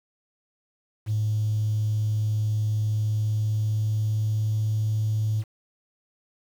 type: tone with pitch glide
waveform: triangle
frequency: 107.3 to 108.23 Hz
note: A2 to A2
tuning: -43 to -28 cents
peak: -18 dBFS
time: 1.06-5.44 s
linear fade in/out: 50 ms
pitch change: +15 cents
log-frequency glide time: 2.92-4.86 s
effects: tanh soft clip ceiling -19 dBFS + 8-bit